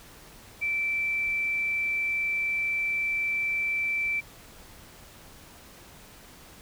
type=tone; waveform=sine; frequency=2332 Hz; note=D7; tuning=13 cents flat; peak=-25 dBFS; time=0.61-4.21 s; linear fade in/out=20 ms; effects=pink hiss -50 dBFS RMS until 6.61 s